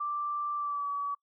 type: tone with pitch glide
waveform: sine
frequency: 1175 to 1140.9 Hz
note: D6 to C#6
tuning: +1 to +50 cents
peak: -30 dBFS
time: 0-1.15 s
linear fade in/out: 10 ms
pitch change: -51 cents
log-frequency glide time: 0.56-0.89 s
effects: noise-tail reverb RT60 0.1 s tail -26 dB re dry